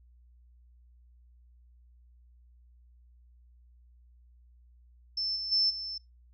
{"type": "tone with level steps", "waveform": "sine", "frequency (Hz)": 5300, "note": "E8", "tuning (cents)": 9, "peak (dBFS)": [-29, -33, -23, -35], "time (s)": [5.17, 5.98], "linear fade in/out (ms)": 5, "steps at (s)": [5.35, 5.51, 5.69], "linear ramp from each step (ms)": 20, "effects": ["noise-tail reverb RT60 0.2 s tail -26 dB re dry", "added 60 Hz sine -56 dBFS peak until 6.33 s"]}